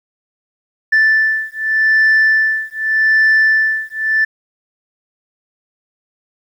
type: beating tone pair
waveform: sine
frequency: 1760 / 1760.84 Hz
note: A6 / A6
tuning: 0 / +1 cents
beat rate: 0.84 Hz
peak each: -12 dBFS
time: 0.92-4.25 s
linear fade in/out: 10 ms
effects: tanh soft clip ceiling -6 dBFS + 8-bit